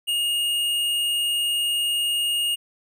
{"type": "tone with tanh clipping", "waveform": "sine", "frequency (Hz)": 2850, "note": "F7", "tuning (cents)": 34, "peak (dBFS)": -22, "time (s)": [0.07, 2.56], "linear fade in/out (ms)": 20, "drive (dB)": 18, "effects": []}